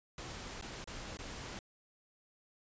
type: noise with dropouts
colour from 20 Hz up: pink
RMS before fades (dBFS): -45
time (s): 0.18-1.59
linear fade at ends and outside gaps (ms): 1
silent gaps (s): 0.612-0.624 / 0.842-0.874 / 1.171-1.189
effects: resampled to 16000 Hz